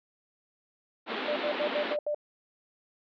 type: band-pass noise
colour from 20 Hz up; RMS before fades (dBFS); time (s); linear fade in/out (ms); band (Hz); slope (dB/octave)
pink; -34; 1.06-1.97; 50; 230 to 3900; 48
type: tone bursts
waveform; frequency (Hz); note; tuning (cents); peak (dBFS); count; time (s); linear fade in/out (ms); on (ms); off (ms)
sine; 594; D5; +20; -27; 6; 1.28-2.146; 2; 81; 76
effects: none